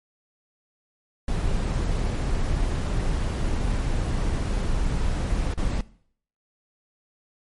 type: noise with dropouts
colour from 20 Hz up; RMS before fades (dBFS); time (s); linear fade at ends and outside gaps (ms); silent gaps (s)
brown; -24; 1.28-5.81; 2; 5.538-5.576
effects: noise-tail reverb RT60 0.6 s tail -20 dB re dry + MP3 48 kbps